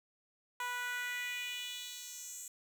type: tone with high-pass filter sweep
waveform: 10% pulse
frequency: 490.9 Hz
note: B4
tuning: 10 cents flat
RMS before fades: -41 dBFS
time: 0.6-2.48 s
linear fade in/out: 2 ms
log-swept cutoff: 1000 to 7700 Hz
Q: 2.6
effects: none